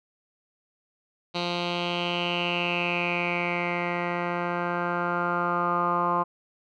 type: tone with low-pass filter sweep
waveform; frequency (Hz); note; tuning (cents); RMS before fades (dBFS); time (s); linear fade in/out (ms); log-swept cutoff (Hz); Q
10% pulse; 174.61; F3; 0; -27; 1.34-6.24; 20; 3800 to 1100; 6.5
effects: none